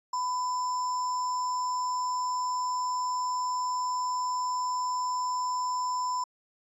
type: tone with sample-and-hold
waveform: sine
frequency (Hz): 1000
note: B5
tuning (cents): +21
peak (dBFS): -27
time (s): 0.13-6.24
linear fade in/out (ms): 5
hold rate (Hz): 6300
effects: resampled to 24000 Hz